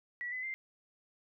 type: tone with pitch steps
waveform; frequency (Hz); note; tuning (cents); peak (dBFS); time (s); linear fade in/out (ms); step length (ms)
sine; 1942 / 2015 / 2091; B6 / B6 / C7; -30 / +34 / -2; -36; 0.21-0.54; 0; 110
effects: none